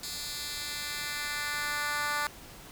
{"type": "tone with high-pass filter sweep", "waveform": "10% pulse", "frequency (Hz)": 293.7, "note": "D4", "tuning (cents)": 0, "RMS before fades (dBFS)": -34, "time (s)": [0.03, 2.27], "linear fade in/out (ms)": 2, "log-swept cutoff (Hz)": [4500, 1100], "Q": 1.2, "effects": ["pink hiss -49 dBFS RMS until 2.71 s"]}